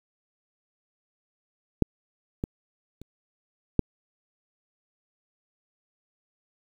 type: clicks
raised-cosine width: 3 ms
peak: -6 / -15 / -30 / -6 dBFS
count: 4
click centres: 1.823 / 2.439 / 3.016 / 3.793 s
effects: 8-bit